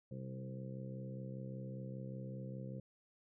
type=harmonic tone with a mistuned harmonic; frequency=65.1 Hz; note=C2; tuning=8 cents flat; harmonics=2 / 3 / 4 / 5 / 6 / 7 / 8; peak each=-45 / -48 / -59 / -57 / -61 / -58 / -53 dBFS; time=0.11-2.8 s; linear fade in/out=5 ms; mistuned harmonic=2; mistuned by=-21 cents; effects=none